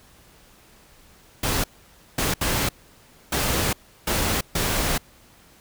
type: noise bursts at uneven times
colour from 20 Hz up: pink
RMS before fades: -23 dBFS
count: 6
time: 1.43-1.64 / 2.18-2.34 / 2.41-2.69 / 3.32-3.73 / 4.07-4.41 / 4.55-4.98 s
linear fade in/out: 5 ms
effects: pink hiss -53 dBFS RMS until 5.6 s